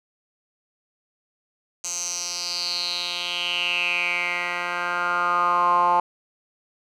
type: tone with band-pass filter sweep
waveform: 10% pulse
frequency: 175.7 Hz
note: F3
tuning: 11 cents sharp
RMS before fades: -24 dBFS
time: 1.84-6 s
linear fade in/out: 2 ms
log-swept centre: 6700 to 930 Hz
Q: 6.2
effects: none